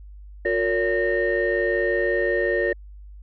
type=tone cluster; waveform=sine; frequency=359.7 / 460.6 / 566 / 1837 Hz; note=F#4 / A#4 / C#5 / A#6; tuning=-49 / -21 / +36 / -26 cents; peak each=-24 dBFS; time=0.45-2.73 s; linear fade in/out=5 ms; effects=tanh soft clip ceiling -12 dBFS + added 50 Hz sine -39 dBFS peak until 3.22 s